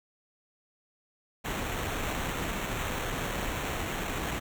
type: noise with sample-and-hold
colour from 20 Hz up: pink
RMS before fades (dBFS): -33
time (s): 1.44-4.4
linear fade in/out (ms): 20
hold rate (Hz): 4900
effects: none